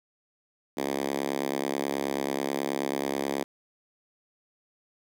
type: tone with high-pass filter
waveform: 5% pulse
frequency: 69.3 Hz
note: C#2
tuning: in tune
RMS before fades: -30 dBFS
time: 0.77-3.44 s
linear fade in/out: 5 ms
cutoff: 280 Hz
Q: 1.6
effects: none